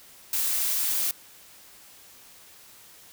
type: noise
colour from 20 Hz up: blue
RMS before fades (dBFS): -26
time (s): 0.33-1.11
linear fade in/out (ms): 2
effects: white hiss -51 dBFS RMS until 3.12 s